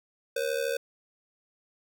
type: ring-modulated tone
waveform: square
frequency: 509 Hz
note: C5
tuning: 48 cents flat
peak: -25 dBFS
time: 0.36-0.77 s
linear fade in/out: 5 ms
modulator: 36.5 Hz
effects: none